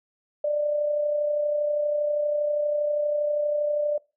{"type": "tone with amplitude modulation", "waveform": "sine", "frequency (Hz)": 592, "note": "D5", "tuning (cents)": 14, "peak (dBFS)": -20, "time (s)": [0.44, 3.98], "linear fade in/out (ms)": 5, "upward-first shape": "sine", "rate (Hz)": 32.5, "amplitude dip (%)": 40, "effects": ["noise-tail reverb RT60 0.3 s tail -23 dB re dry"]}